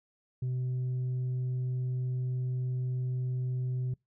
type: tone with tanh clipping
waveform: sine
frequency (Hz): 126.9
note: B2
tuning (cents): +47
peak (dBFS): -30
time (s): 0.42-3.94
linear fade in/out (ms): 5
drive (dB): 2
effects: noise-tail reverb RT60 0.2 s tail -26 dB re dry

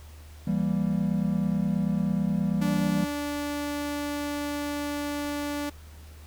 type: chord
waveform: triangle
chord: E diminished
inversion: none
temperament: equal with one note detuned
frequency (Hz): 166.73 / 196 / 233.1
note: E3 / G3 / Bb3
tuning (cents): +20 / 0 / 0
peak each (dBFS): -26 / -24 / -29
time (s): 0.47-3.05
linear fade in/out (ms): 5
type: tone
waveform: sawtooth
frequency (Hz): 290.5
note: D4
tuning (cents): -19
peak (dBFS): -25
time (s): 2.61-5.7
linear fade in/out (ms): 10
effects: added 76 Hz sine -44 dBFS peak until 6.26 s + pink hiss -54 dBFS RMS until 6.26 s

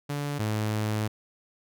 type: tone pair in turn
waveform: sawtooth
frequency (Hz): 144.4 / 107.39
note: D3 / A2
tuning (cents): -29 / -42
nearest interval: perfect fourth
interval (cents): 513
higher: first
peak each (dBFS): -25 / -22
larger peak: second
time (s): 0.09-0.39 / 0.39-1.08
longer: second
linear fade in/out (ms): 10
effects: none

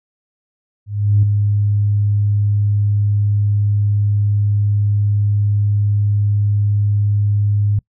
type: tone with ADSR envelope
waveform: sine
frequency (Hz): 102.9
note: G#2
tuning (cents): -16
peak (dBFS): -7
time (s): 0.86-7.79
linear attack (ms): 370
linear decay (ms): 3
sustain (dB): -5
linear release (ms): 4
effects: noise-tail reverb RT60 0.1 s tail -25 dB re dry + tanh soft clip ceiling -3 dBFS

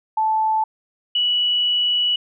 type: tone pair in turn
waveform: sine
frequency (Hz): 875 / 2943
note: A5 / F#7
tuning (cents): -10 / -10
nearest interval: octave + major sixth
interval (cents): 2100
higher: second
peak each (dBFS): -16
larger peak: neither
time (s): 0.17-0.64 / 1.15-2.16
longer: second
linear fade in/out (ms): 5
effects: none

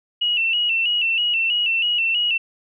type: tone with vibrato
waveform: sine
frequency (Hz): 2794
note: F7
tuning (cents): 0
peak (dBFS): -17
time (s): 0.21-2.38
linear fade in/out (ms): 10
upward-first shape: square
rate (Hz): 3.1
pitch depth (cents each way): 65
effects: none

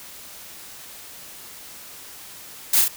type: noise with echo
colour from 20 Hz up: blue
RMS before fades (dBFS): -17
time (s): 2.73-2.81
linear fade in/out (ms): 5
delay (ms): 36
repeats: 2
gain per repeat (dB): -3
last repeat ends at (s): 2.882
effects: white hiss -41 dBFS RMS until 2.96 s

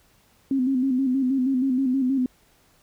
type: tone with vibrato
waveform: sine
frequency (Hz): 261.6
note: C4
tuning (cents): 0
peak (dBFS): -19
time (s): 0.51-2.26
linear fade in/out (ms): 2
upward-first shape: square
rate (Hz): 6.3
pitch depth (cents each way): 60
effects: pink hiss -60 dBFS RMS until 2.82 s

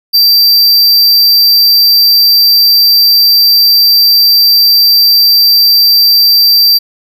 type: tone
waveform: square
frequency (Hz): 4689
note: D8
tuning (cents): -4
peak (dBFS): -4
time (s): 0.13-6.79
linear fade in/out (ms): 20
effects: none

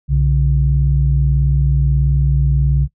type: tone pair together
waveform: sine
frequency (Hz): 62.1 / 140.58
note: B1 / C#3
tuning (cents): +10 / +25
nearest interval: octave + major second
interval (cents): 1415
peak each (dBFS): -13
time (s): 0.08-2.88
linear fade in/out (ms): 50
effects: noise-tail reverb RT60 0.1 s tail -20 dB re dry + tanh soft clip ceiling -3 dBFS

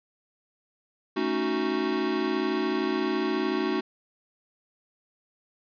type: chord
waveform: square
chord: D# half-diminished seventh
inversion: second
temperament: equal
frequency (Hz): 220 / 277.2 / 311.1 / 370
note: A3 / C#4 / D#4 / F#4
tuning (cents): 0 / 0 / 0 / 0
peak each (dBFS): -34 / -32 / -31 / -29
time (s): 1.16-3.81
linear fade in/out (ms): 10
effects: resampled to 11025 Hz + 10-bit

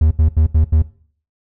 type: tone bursts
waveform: triangle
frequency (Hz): 78.2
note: D#2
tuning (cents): +9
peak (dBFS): -7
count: 5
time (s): 0.01-0.822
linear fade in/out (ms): 5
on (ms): 100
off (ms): 78
effects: noise-tail reverb RT60 0.5 s tail -18 dB re dry

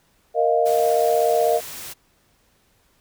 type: chord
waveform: sine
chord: Bb suspended fourth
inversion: none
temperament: equal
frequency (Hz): 466.2 / 622.3 / 698.5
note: Bb4 / Eb5 / F5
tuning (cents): 0 / 0 / 0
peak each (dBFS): -20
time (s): 0.34-1.61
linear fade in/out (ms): 50
type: noise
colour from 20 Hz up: white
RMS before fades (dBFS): -35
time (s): 0.65-1.94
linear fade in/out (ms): 20
effects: pink hiss -62 dBFS RMS until 3 s

